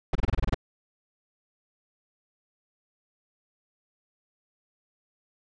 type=noise bursts; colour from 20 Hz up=brown; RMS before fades=-22 dBFS; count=9; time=0.13-0.545 s; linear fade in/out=5 ms; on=23 ms; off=26 ms; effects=low-pass 4000 Hz 12 dB/octave